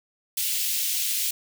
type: high-pass noise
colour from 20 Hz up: white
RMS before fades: -26 dBFS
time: 0.37-1.31 s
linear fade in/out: 5 ms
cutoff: 2500 Hz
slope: 24 dB/octave
effects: none